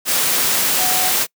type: tone in noise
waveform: sine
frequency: 740 Hz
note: F#5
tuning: in tune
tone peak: -23 dBFS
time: 0.77-1.14 s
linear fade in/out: 50 ms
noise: white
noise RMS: -17 dBFS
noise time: 0.05-1.27 s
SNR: -9 dB
effects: noise-tail reverb RT60 0.1 s tail -25 dB re dry + high-pass 150 Hz 12 dB/octave